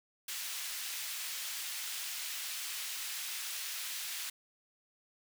pink high-pass noise, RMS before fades -40 dBFS, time 0.28-4.3 s, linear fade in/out 5 ms, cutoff 2400 Hz, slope 12 dB/octave, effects none

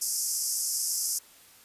pink band-pass noise, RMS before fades -30 dBFS, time 0.01-1.19 s, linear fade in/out 10 ms, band 5000 to 13000 Hz, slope 96 dB/octave, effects white hiss -55 dBFS RMS until 1.64 s + resampled to 32000 Hz

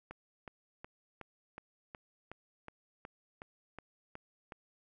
click train, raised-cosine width 0.5 ms, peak -30 dBFS, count 13, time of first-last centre 0.11-4.522 s, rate 2.72 Hz, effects none

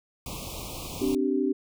pink band-stop noise, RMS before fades -37 dBFS, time 0.26-1.15 s, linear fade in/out 2 ms, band 1200 to 2300 Hz, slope 96 dB/octave
sine chord, C suspended second, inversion none, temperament equal with one note detuned, 261.6 / 293.7 / 386.6 Hz, C4 / D4 / G4, 0 / 0 / -24 cents, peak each -27 dBFS, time 1.01-1.53 s, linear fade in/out 10 ms
effects none

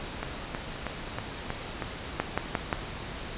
two click trains, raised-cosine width 0.5 ms, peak -16 / -10 dBFS, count 6 / 4, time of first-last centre 0.23-1.822 / 2.2-2.728 s, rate 3.14 / 5.68 Hz, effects pink hiss -38 dBFS RMS until 3.37 s + resampled to 8000 Hz

